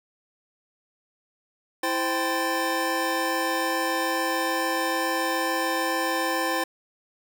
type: tone cluster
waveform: square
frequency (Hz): 330.7 / 520 / 785 / 1039 / 1769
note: E4 / C5 / G5 / C6 / A6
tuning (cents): +6 / -11 / +2 / -12 / +9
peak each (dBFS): -31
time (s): 1.83-6.64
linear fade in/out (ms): 5
effects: none